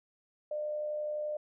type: tone with amplitude modulation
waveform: sine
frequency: 601 Hz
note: D5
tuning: 40 cents sharp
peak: -31 dBFS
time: 0.51-1.37 s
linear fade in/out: 5 ms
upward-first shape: sine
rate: 71.6 Hz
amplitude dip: 30%
effects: none